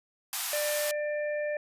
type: high-pass noise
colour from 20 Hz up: white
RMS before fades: -32 dBFS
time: 0.33-0.91 s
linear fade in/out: 0 ms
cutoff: 680 Hz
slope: 96 dB/octave
type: harmonic tone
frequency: 595 Hz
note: D5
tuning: 22 cents sharp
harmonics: 1 / 3 / 4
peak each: -29 / -38 / -44 dBFS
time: 0.53-1.57 s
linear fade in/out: 2 ms
effects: resampled to 32000 Hz